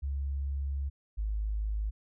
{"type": "tone pair in turn", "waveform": "sine", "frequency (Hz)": [69.3, 52.58], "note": ["C#2", "G#1"], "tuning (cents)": [0, 22], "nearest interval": "perfect fourth", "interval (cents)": 478, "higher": "first", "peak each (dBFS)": [-30, -29], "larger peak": "second", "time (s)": [[0.02, 0.9], [1.17, 1.91]], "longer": "first", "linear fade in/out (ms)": 20, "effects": []}